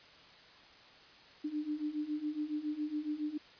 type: beating tone pair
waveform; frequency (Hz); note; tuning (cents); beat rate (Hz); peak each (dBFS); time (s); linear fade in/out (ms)
sine; 296.5 / 303.7; D4 / D#4; +17 / -42; 7.2; -39 / -36; 1.44-3.38; 10
effects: white hiss -57 dBFS RMS until 3.59 s + resampled to 11025 Hz